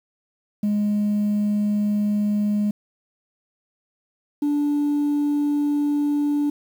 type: tone pair in turn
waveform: sine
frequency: 207.7 / 291.5 Hz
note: G#3 / D4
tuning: 0 / -13 cents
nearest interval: tritone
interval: 587 cents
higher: second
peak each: -16 dBFS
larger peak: neither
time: 0.63-2.71 / 4.42-6.5 s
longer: neither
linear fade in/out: 5 ms
effects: tanh soft clip ceiling -17 dBFS + 8-bit